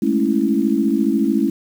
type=chord; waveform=sine; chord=A major seventh; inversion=third; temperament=equal with one note detuned; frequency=207.7 / 221.8 / 277.2 / 329.6 Hz; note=G#3 / A3 / C#4 / E4; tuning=0 / +14 / 0 / 0 cents; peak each=-21 / -20 / -19 / -20 dBFS; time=0.02-1.5 s; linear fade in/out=5 ms; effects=7-bit